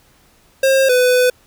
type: tone pair in turn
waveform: square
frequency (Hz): 535 / 499.8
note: C5 / B4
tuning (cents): +38 / +21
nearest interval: minor second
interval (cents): 117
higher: first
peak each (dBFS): -11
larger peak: neither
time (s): 0.63-0.89 / 0.89-1.3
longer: second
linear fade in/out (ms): 5
effects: pink hiss -53 dBFS RMS until 1.46 s